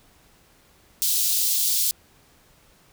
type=high-pass noise; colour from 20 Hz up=white; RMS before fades=-22 dBFS; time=1.02-1.91 s; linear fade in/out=0 ms; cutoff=3600 Hz; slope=24 dB/octave; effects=pink hiss -57 dBFS RMS until 2.92 s